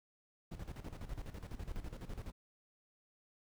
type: noise with tremolo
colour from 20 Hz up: brown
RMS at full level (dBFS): -43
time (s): 0.51-2.32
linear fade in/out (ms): 10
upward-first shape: square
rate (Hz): 12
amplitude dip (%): 70
effects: none